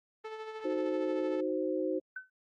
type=tone with tremolo; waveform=sawtooth; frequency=437.5 Hz; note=A4; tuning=10 cents flat; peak=-34 dBFS; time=0.24-1.41 s; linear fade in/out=10 ms; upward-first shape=sine; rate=13 Hz; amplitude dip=45%
type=chord; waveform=sine; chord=C diminished; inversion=first; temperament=equal; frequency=311.1 / 370 / 523.3 Hz; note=Eb4 / Gb4 / C5; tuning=0 / 0 / 0 cents; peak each=-34 dBFS; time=0.64-2 s; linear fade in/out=20 ms
type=tone with exponential decay; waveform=sine; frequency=1517 Hz; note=F#6; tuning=43 cents sharp; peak=-34 dBFS; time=2.16-2.3 s; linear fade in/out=5 ms; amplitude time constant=30 ms
effects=low-pass 3000 Hz 12 dB/octave + Opus 32 kbps